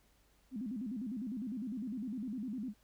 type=tone with vibrato; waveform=sine; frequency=232.4 Hz; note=A#3; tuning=5 cents flat; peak=-37 dBFS; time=0.51-2.74 s; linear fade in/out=50 ms; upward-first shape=square; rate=9.9 Hz; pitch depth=190 cents each way; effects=added 50 Hz sine -70 dBFS peak until 2.83 s + pink hiss -71 dBFS RMS until 2.83 s